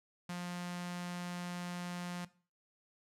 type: tone with notch filter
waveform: sawtooth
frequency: 176.6 Hz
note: F3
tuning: 20 cents sharp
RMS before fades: -41 dBFS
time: 0.29-2.25 s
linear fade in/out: 5 ms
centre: 400 Hz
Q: 0.92
effects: noise-tail reverb RT60 0.4 s tail -18 dB re dry + low-pass 11000 Hz 12 dB/octave